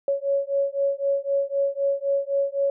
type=beating tone pair; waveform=sine; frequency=554.4 / 558.3 Hz; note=C#5 / C#5; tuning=0 / +12 cents; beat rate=3.9 Hz; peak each=-24 dBFS; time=0.08-2.7 s; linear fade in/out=2 ms; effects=none